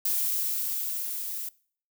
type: noise with level ramp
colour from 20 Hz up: violet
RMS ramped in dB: -26 to -35 dBFS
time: 0.05-1.49 s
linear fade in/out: 5 ms
effects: noise-tail reverb RT60 0.5 s tail -22 dB re dry